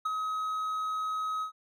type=tone with ADSR envelope; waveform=triangle; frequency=1271 Hz; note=D#6; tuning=36 cents sharp; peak=-24 dBFS; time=0.05-1.52 s; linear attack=9 ms; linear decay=20 ms; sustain=-4 dB; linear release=100 ms; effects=none